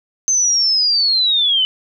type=linear sweep; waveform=sine; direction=down; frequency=6272 to 2977 Hz; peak=-12 dBFS; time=0.28-1.65 s; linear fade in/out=0 ms; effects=none